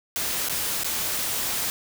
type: noise with dropouts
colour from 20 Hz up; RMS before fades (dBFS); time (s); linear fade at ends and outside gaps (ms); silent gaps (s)
white; -27; 0.16-1.7; 0; 0.486-0.496 / 0.835-0.845
effects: none